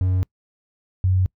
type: tone pair in turn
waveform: triangle / sine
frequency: 92.5 / 93.09 Hz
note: F#2 / F#2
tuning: 0 / +11 cents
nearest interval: unison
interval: 11 cents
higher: second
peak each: -15 dBFS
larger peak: neither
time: 0.01-0.23 / 1.04-1.26 s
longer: neither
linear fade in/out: 0 ms
effects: noise-tail reverb RT60 0.1 s tail -26 dB re dry